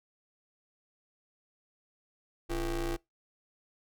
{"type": "ring-modulated tone", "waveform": "40% pulse", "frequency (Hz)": 155.56, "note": "D#3", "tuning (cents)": 0, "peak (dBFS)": -27, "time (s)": [2.49, 2.97], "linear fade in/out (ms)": 20, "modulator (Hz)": 185, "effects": ["noise-tail reverb RT60 0.2 s tail -24 dB re dry"]}